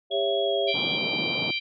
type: chord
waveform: sine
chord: C# diminished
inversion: second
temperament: just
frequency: 399.1 / 554.4 / 665.2 Hz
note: G4 / C#5 / E5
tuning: +31 / 0 / +16 cents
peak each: -27 dBFS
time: 0.1-0.75 s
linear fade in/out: 50 ms
type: tone with pitch glide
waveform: sine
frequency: 3322 to 3290 Hz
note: G#7 to G#7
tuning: 0 to -17 cents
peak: -30 dBFS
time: 0.11-0.97 s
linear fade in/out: 5 ms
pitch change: -17 cents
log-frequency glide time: 0.42-0.56 s
type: harmonic tone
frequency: 784 Hz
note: G5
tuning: in tune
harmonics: 3 / 4 / 5 / 6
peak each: -28 / -31 / -34 / -36 dBFS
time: 0.67-1.6 s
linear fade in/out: 20 ms
type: band-pass noise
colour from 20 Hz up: pink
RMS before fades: -33 dBFS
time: 0.74-1.51 s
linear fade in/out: 5 ms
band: 150 to 910 Hz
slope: 24 dB/octave
effects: none